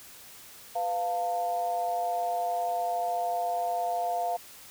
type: tone with amplitude modulation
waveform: sine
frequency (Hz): 698.5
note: F5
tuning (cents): 0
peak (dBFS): -23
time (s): 0.75-4.37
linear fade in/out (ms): 10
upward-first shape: sine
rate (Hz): 201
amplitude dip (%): 75
effects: white hiss -49 dBFS RMS until 4.7 s